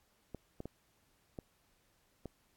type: clicks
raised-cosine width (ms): 2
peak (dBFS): -29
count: 5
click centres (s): 0.347 / 0.604 / 0.656 / 1.388 / 2.257
effects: pink hiss -73 dBFS RMS until 2.56 s + AAC 64 kbps